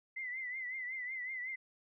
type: tone with vibrato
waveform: sine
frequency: 2033 Hz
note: B6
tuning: 50 cents sharp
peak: -38 dBFS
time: 0.16-1.56 s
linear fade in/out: 10 ms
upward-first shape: triangle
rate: 5.4 Hz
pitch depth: 86 cents each way
effects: none